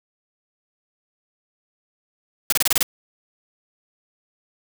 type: noise bursts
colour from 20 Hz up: white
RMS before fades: -18 dBFS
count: 7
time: 2.5-2.83 s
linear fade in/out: 2 ms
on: 24 ms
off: 27 ms
effects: none